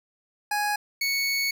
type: tone pair in turn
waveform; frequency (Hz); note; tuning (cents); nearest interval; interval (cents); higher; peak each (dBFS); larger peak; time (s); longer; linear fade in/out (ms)
25% pulse; 830.6 / 2217; G#5 / C#7; 0 / 0; octave + perfect fourth; 1700; second; -20; neither; 0.51-0.76 / 1.01-1.51; second; 5
effects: none